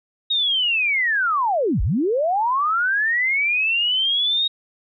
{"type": "linear two-way sweep", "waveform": "sine", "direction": "down then up", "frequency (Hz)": [3774, 34.65, 3774], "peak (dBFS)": -17, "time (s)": [0.3, 4.48], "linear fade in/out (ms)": 10, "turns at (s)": 1.82, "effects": []}